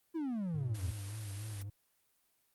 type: exponential sweep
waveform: triangle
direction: down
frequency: 341.7 to 77.78 Hz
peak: -32 dBFS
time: 0.14-0.92 s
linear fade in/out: 20 ms
type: tone with vibrato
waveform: triangle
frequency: 103.83 Hz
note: G#2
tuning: in tune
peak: -38 dBFS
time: 0.54-1.7 s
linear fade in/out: 5 ms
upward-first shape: sine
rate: 3.5 Hz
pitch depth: 97 cents each way
type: noise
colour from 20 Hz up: white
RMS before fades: -49 dBFS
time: 0.74-1.63 s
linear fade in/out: 10 ms
effects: white hiss -75 dBFS RMS until 2.54 s + Opus 32 kbps